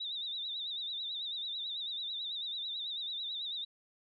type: tone with vibrato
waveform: sine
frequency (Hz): 3729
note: A#7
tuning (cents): 0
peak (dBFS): -36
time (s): 0-3.65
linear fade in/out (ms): 10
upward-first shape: sine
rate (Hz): 9.1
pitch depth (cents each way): 94
effects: none